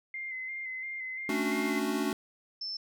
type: tone with vibrato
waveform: sine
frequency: 2077 Hz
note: C7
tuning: 13 cents flat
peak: -35 dBFS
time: 0.14-1.79 s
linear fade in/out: 2 ms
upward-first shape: square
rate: 2.9 Hz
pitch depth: 26 cents each way
type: chord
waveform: square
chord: D major seventh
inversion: second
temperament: equal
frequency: 220 / 277.2 / 293.7 / 370 Hz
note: A3 / C#4 / D4 / F#4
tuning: 0 / 0 / 0 / 0 cents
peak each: -35 dBFS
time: 1.29-2.13 s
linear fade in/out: 2 ms
type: tone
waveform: sine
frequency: 5300 Hz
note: E8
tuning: 9 cents sharp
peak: -34 dBFS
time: 2.61-2.77 s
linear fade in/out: 5 ms
effects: none